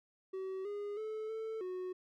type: tone with pitch steps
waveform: triangle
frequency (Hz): 380 / 410.2 / 434.6 / 443 / 367.5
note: F#4 / G#4 / A4 / A4 / F#4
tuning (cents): +46 / -21 / -21 / +12 / -12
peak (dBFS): -36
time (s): 0.33-1.93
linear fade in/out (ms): 10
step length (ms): 320
effects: none